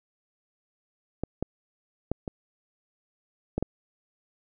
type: clicks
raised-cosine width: 2 ms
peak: -15 / -14 / -13 / -19 / -13 / -13 dBFS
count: 6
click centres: 1.236 / 1.426 / 2.116 / 2.278 / 3.58 / 3.626 s
effects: none